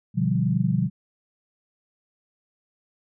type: chord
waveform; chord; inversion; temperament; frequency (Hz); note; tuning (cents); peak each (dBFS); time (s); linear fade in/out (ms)
sine; G dominant seventh; first; equal; 123.47 / 146.83 / 174.61 / 196; B2 / D3 / F3 / G3; 0 / 0 / 0 / 0; -25 / -26 / -24 / -26; 0.14-0.9; 50
effects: none